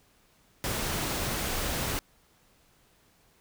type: noise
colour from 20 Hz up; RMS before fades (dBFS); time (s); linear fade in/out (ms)
pink; -31; 0.64-1.99; 0
effects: pink hiss -64 dBFS RMS until 3.4 s